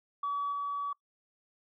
sine tone with level steps, 1140 Hz, C#6, 48 cents sharp, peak -29 / -31 dBFS, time 0.23-0.93 s, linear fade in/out 5 ms, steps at 0.52 s, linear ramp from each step 5 ms, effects noise-tail reverb RT60 0.1 s tail -25 dB re dry + tanh soft clip ceiling -26 dBFS

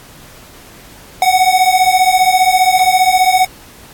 square beating tone pair, 736 / 751 Hz, F#5 / F#5, -9 / +26 cents, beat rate 15 Hz, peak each -12 dBFS, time 1.22-3.45 s, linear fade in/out 2 ms, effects pink hiss -39 dBFS RMS until 3.93 s + AAC 64 kbps

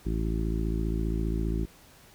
harmonic tone, 55 Hz, A1, in tune, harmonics 1 / 2 / 3 / 4 / 5 / 6 / 7, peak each -28 / -36 / -34 / -37 / -39 / -36 / -40 dBFS, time 0.05-1.66 s, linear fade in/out 20 ms, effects pink hiss -55 dBFS RMS until 2.14 s

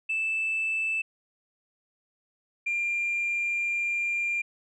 sine tone pair in turn, 2637 / 2391 Hz, E7 / D7, 0 / +30 cents, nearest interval major second, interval 170 cents, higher first, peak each -24 dBFS, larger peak neither, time 0.09-1.02 / 2.66-4.42 s, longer second, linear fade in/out 10 ms, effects tanh soft clip ceiling -22 dBFS

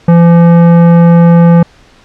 sine tone with tanh clipping, 170 Hz, F3, 46 cents flat, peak -3 dBFS, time 0.08-1.63 s, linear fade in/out 5 ms, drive 15 dB, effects pink hiss -42 dBFS RMS until 2.04 s + low-pass 5000 Hz 12 dB/octave

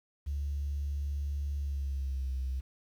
triangle tone with pitch glide, 71.3 to 65.01 Hz, C#2 to C2, +49 to -11 cents, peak -27 dBFS, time 0.26-2.61 s, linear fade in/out 20 ms, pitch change -160 cents, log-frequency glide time 1.57-2.33 s, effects tanh soft clip ceiling -29 dBFS + 10-bit

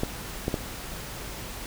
clicks, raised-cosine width 2 ms, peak -12 dBFS, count 3, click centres 0.034 / 0.481 / 0.542 s, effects added 50 Hz sine -44 dBFS peak until 1.66 s + pink hiss -38 dBFS RMS until 1.66 s

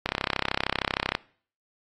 click train, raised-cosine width 0.3 ms, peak -8 dBFS, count 37, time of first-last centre 0.06-1.151 s, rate 33 Hz, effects noise-tail reverb RT60 0.5 s tail -23 dB re dry + AAC 32 kbps

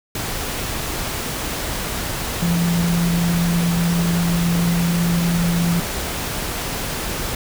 sine tone in noise, 171.1 Hz, F3, 35 cents flat, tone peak -16 dBFS, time 2.42-5.8 s, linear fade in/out 2 ms, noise pink, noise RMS -25 dBFS, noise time 0.15-7.35 s, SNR +6 dB, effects none

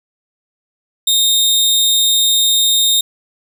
sawtooth tone with amplitude modulation, 3700 Hz, A#7, 14 cents flat, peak -6 dBFS, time 1.07-3.01 s, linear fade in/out 5 ms, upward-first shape sine, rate 266 Hz, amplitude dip 30%, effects none

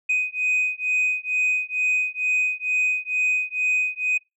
sine beating tone pair, 2500 / 2502.2 Hz, D#7 / D#7, +8 / +9 cents, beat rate 2.2 Hz, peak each -22 dBFS, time 0.09-4.18 s, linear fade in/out 10 ms, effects noise-tail reverb RT60 0.2 s tail -26 dB re dry + tanh soft clip ceiling -16 dBFS

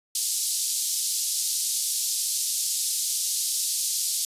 white band-pass noise, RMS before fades -27 dBFS, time 0.15-4.25 s, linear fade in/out 2 ms, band 4200 to 11000 Hz, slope 24 dB/octave, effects resampled to 32000 Hz

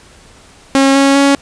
sawtooth tone with pitch steps, 272.1 / 275.4 / 278.8 Hz, C#4 / C#4 / C#4, -32 / -11 / +10 cents, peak -3 dBFS, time 0.75-1.35 s, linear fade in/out 0 ms, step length 200 ms, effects pink hiss -42 dBFS RMS until 1.41 s + resampled to 22050 Hz

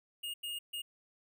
square tone bursts at uneven times, 2848 Hz, F7, 33 cents sharp, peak -38 dBFS, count 3, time 0.23-0.34 / 0.43-0.59 / 0.73-0.82 s, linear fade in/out 10 ms, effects none

